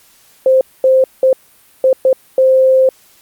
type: tone bursts at uneven times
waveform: sine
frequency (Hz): 523.3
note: C5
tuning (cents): 0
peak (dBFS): -6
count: 6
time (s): 0.46-0.61 / 0.84-1.04 / 1.23-1.33 / 1.84-1.93 / 2.05-2.13 / 2.38-2.89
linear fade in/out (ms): 2
effects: white hiss -48 dBFS RMS until 3.21 s + Opus 48 kbps